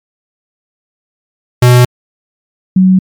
square / sine tone pair in turn, 123.6 / 186.87 Hz, B2 / F#3, +2 / +17 cents, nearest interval perfect fifth, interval 715 cents, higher second, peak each -3 dBFS, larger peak neither, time 1.62-1.85 / 2.76-2.99 s, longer neither, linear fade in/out 5 ms, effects MP3 96 kbps

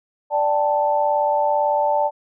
sine chord, D suspended fourth, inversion none, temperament just, 587.3 / 783.1 / 881 Hz, D5 / G5 / A5, 0 / -2 / +2 cents, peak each -20 / -24 / -19 dBFS, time 0.3-2.11 s, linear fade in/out 50 ms, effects none

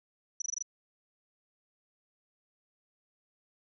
sine tone bursts, 5910 Hz, F#8, 3 cents flat, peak -31 dBFS, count 6, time 0.4-0.625 s, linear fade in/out 5 ms, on 20 ms, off 21 ms, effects none

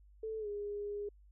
sine tone with pitch glide, 440 to 410.5 Hz, A4 to G#4, 0 to -20 cents, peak -37 dBFS, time 0.23-1.09 s, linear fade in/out 5 ms, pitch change -120 cents, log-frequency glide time 0.39-0.48 s, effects added 50 Hz sine -58 dBFS peak until 1.31 s

